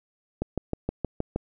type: click train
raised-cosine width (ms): 2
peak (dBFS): -13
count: 7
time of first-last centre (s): 0.42-1.36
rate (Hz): 6.38
effects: none